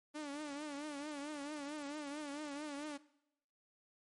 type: tone with vibrato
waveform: sawtooth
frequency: 292.6 Hz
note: D4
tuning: 6 cents flat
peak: -38 dBFS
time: 0.14-2.98 s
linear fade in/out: 20 ms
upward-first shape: triangle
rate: 4.5 Hz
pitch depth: 100 cents each way
effects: noise-tail reverb RT60 0.8 s tail -19 dB re dry + MP3 48 kbps